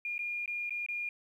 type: tone with dropouts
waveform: sine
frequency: 2419 Hz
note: D#7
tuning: 49 cents flat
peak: -33 dBFS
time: 0.05-1.09 s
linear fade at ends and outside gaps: 2 ms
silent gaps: 0.181-0.191 / 0.459-0.477 / 0.695-0.706 / 0.863-0.886 s
effects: 11-bit